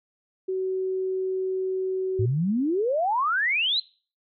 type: tone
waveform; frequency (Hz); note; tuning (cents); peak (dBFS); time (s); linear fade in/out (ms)
sine; 376.3; F#4; +29; -24; 0.48-2.26; 10
type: exponential sweep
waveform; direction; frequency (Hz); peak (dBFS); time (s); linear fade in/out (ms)
sine; up; 100 to 4186; -21; 2.19-3.8; 5
effects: noise-tail reverb RT60 0.4 s tail -22 dB re dry